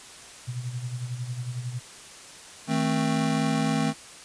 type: tone with tremolo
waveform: sine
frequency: 123.47 Hz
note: B2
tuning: in tune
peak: -27 dBFS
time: 0.47-1.8 s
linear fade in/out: 20 ms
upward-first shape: sine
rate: 11 Hz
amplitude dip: 65%
type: chord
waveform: square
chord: A diminished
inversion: second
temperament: just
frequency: 158.4 / 220 / 264 Hz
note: Eb3 / A3 / C4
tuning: +31 / 0 / +16 cents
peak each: -28 dBFS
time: 2.67-3.94 s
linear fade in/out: 50 ms
effects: white hiss -45 dBFS RMS until 4.24 s + resampled to 22050 Hz